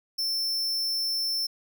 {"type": "tone", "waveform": "45% pulse", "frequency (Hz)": 5350, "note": "E8", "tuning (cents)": 25, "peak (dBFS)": -26, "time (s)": [0.18, 1.47], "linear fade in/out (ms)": 10, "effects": []}